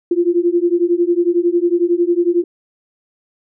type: beating tone pair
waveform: sine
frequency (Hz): 341.9 / 352.9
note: F4 / F4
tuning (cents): -37 / +18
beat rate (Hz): 11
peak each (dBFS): -15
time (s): 0.11-2.44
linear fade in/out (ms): 5
effects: none